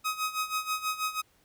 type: tone with tremolo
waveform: sawtooth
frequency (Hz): 1264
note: D#6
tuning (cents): +27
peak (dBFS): -23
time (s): 0.04-1.22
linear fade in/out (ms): 20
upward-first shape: sine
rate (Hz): 6.2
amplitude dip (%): 80
effects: pink hiss -66 dBFS RMS until 1.44 s